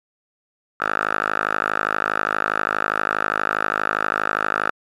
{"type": "tone with band-pass filter", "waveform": "5% pulse", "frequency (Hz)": 52.4, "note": "G#1", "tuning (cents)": 16, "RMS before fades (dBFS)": -22, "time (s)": [0.8, 4.71], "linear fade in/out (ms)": 5, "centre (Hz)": 1300, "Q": 5, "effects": ["MP3 96 kbps"]}